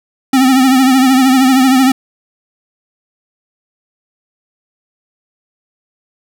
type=tone with vibrato; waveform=square; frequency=261.6 Hz; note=C4; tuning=in tune; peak=-7 dBFS; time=0.33-1.92 s; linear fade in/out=5 ms; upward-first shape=triangle; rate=13 Hz; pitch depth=75 cents each way; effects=none